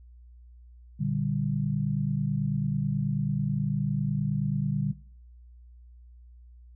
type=chord; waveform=sine; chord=G minor; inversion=first; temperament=just; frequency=117.6 / 147 / 196 Hz; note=Bb2 / D3 / G3; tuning=+16 / +2 / 0 cents; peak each=-33 / -27 / -31 dBFS; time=0.99-4.93 s; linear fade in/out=20 ms; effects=noise-tail reverb RT60 0.5 s tail -19 dB re dry + added 60 Hz sine -48 dBFS peak until 6.75 s